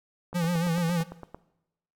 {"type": "click train", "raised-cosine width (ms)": 1, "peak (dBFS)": -25, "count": 10, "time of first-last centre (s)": [0.33, 1.346], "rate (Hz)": 8.86}
{"type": "tone with vibrato", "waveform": "square", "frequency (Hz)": 170.4, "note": "F3", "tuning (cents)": -42, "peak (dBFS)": -25, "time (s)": [0.34, 1.04], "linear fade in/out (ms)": 20, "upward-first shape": "sine", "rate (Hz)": 7.2, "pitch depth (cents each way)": 75}
{"effects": ["noise-tail reverb RT60 0.9 s tail -18 dB re dry"]}